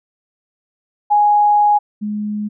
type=tone pair in turn; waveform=sine; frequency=830.6 / 209.6 Hz; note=G#5 / G#3; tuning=0 / +16 cents; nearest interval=2 octaves; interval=2384 cents; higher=first; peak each=-9 / -19 dBFS; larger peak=first; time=1.1-1.79 / 2.01-2.49 s; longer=first; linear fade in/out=20 ms; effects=none